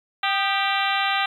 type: harmonic tone with a mistuned harmonic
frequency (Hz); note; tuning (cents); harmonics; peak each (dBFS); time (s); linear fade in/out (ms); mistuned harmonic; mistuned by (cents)
392; G4; 0; 2 / 3 / 4 / 5 / 6 / 7 / 8 / 9 / 10; -25 / -27 / -28 / -29 / -30 / -30 / -31 / -32 / -32; 0.23-1.26; 5; 3; +69
effects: 9-bit